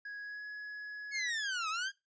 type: tone with pitch glide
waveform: triangle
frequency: 1661.2 to 1685.4 Hz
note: G#6 to G#6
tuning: 0 to +25 cents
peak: -39 dBFS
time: 0.05-1.3 s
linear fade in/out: 5 ms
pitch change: +25 cents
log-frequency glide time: 0.2-0.45 s
type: linear two-way sweep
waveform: sawtooth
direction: down then up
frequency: 2217 to 1244.5 to 1647 Hz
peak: -30 dBFS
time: 1.11-1.92 s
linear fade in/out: 50 ms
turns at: 1.69 s
effects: noise-tail reverb RT60 0.2 s tail -19 dB re dry + resampled to 16000 Hz